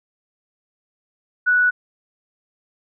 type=tone; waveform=sine; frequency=1475 Hz; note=F#6; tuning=6 cents flat; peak=-13 dBFS; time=1.46-1.71 s; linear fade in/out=20 ms; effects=none

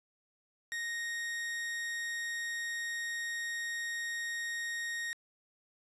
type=tone; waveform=40% pulse; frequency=1864.7 Hz; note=A#6; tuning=in tune; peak=-34 dBFS; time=0.72-5.13 s; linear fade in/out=0 ms; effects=resampled to 24000 Hz + 10-bit

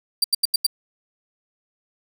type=tone bursts; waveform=sawtooth; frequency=4696 Hz; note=D8; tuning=1 cent flat; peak=-12 dBFS; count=5; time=0.22-0.666 s; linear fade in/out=5 ms; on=22 ms; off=84 ms; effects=none

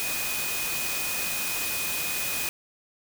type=tone in noise; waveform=sine; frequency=2491 Hz; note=D#7; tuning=1 cent sharp; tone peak=-33 dBFS; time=0-2.49 s; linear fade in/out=0 ms; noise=white; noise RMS=-30 dBFS; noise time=0-2.49 s; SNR=-6 dB; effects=none

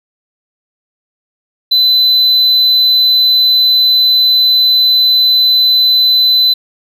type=tone; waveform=triangle; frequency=4020 Hz; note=B7; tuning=30 cents sharp; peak=-5 dBFS; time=1.71-6.54 s; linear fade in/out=10 ms; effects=none

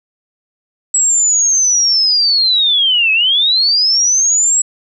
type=linear two-way sweep; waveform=sine; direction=down then up; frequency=7780 to 2542 to 7780 Hz; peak=-9 dBFS; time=0.94-4.62 s; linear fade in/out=5 ms; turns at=3.12 s; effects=none

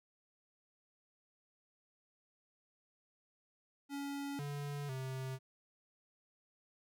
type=tone with pitch steps; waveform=square; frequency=281.4 / 143.9 / 131.4 Hz; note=C#4 / D3 / C3; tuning=+26 / -35 / +8 cents; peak=-40 dBFS; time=3.89-5.39 s; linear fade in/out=50 ms; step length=500 ms; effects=none

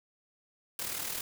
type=noise with amplitude modulation; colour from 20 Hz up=white; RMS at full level=-34 dBFS; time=0.79-1.21 s; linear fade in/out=2 ms; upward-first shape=sine; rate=39.1 Hz; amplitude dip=55%; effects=none

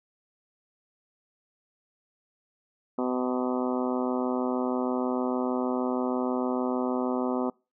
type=harmonic tone with a mistuned harmonic; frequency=126.4 Hz; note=B2; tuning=41 cents sharp; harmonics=2 / 3 / 4 / 5 / 6 / 7 / 8 / 9 / 10; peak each=-28 / -32 / -34 / -36 / -38 / -39 / -40 / -41 / -42 dBFS; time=2.98-7.5 s; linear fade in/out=5 ms; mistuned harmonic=10; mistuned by=-24 cents; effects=noise-tail reverb RT60 0.3 s tail -26 dB re dry

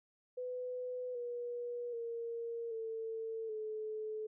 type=tone with pitch steps; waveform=sine; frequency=500 / 482.1 / 464.9 / 448.3 / 432.3 Hz; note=B4 / B4 / A#4 / A4 / A4; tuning=+21 / -42 / -5 / +32 / -31 cents; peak=-38 dBFS; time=0.37-4.27 s; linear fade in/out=10 ms; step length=780 ms; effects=none

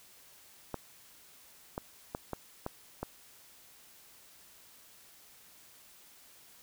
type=clicks; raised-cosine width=1 ms; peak=-21 dBFS; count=6; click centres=0.743 / 1.779 / 2.149 / 2.333 / 2.664 / 3.03 s; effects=white hiss -58 dBFS RMS until 6.62 s

